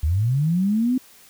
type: linear sweep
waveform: sine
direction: up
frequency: 69.6 to 261.6 Hz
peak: -17 dBFS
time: 0.03-0.98 s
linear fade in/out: 5 ms
effects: white hiss -50 dBFS RMS until 1.29 s